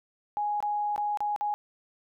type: tone with dropouts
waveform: sine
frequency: 831 Hz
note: G#5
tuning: 1 cent sharp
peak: -26 dBFS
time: 0.37-1.54 s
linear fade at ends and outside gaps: 0 ms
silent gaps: 0.604-0.626 / 0.961-0.979 / 1.173-1.205 / 1.362-1.41 s
effects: none